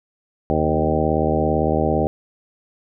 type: harmonic tone with a mistuned harmonic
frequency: 77.78 Hz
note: D#2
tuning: in tune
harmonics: 1 / 2 / 3 / 4 / 5 / 6 / 7 / 8 / 10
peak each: -25 / -25 / -25 / -25 / -25 / -25 / -25 / -25 / -25 dBFS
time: 0.5-2.07 s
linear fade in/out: 0 ms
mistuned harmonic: 2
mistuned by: -18 cents
effects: none